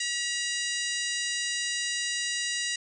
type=harmonic tone with a mistuned harmonic; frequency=965 Hz; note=B5; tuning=40 cents flat; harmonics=2 / 3 / 4 / 5 / 6 / 7 / 8 / 9; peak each=-33 / -35 / -36 / -37 / -38 / -38 / -39 / -40 dBFS; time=0-2.76 s; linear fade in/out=5 ms; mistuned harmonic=3; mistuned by=-36 cents; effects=none